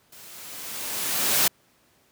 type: noise with level ramp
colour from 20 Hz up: white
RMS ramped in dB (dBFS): -47 to -19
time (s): 0.12-1.48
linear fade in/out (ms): 5
effects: pink hiss -62 dBFS RMS until 2.11 s + high-pass 100 Hz 12 dB/octave